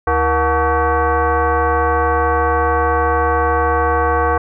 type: tone with frequency modulation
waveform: sine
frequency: 326.4 Hz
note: E4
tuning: 17 cents flat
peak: -12 dBFS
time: 0.07-4.38 s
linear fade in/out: 5 ms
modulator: 401 Hz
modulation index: 2.8
effects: none